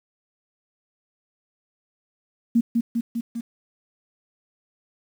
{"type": "tone with echo", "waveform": "sine", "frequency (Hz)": 233.1, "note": "A#3", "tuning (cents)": 0, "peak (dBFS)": -14, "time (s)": [2.55, 2.61], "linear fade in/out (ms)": 10, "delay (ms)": 200, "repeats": 4, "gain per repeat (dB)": -3, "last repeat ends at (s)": 3.41, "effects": ["8-bit"]}